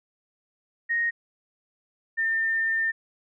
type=tone pair in turn; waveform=sine; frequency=1864.7 / 1804.3 Hz; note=A#6 / A6; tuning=0 / +43 cents; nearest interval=minor second; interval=57 cents; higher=first; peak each=-22 dBFS; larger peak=neither; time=0.89-1.11 / 2.17-2.92 s; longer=second; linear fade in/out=20 ms; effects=none